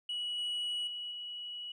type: tone with level steps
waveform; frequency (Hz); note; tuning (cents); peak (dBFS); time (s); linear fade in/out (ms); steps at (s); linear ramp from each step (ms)
sine; 2928; F#7; -19; -32 / -30 / -37 / -39; 0.09-1.72; 5; 0.38 / 0.87 / 1.11; 5
effects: tanh soft clip ceiling -32 dBFS